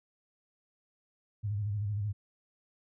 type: tone with vibrato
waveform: sine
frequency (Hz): 103.2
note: G#2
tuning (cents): -10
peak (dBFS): -30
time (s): 1.43-2.13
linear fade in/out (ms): 20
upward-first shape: square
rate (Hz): 13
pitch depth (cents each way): 61
effects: none